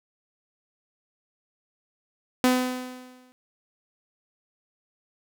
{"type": "tone with exponential decay", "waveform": "sawtooth", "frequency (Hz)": 252.9, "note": "B3", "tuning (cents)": 41, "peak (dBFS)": -12, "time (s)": [2.44, 3.32], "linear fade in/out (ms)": 0, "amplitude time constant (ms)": 190, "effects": []}